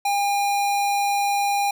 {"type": "tone", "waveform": "square", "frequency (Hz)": 807, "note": "G#5", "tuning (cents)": -50, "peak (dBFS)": -20, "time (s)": [0.05, 1.71], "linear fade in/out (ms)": 5, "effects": []}